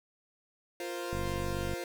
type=chord; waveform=sawtooth; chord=F suspended fourth; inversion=none; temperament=equal; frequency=349.2 / 466.2 / 523.3 Hz; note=F4 / Bb4 / C5; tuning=0 / 0 / 0 cents; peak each=-34 / -40 / -36 dBFS; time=0.8-1.84 s; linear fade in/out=2 ms
type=click train; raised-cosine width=5 ms; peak=-25 dBFS; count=30; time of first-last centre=1.13-1.735 s; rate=47.9 Hz
effects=none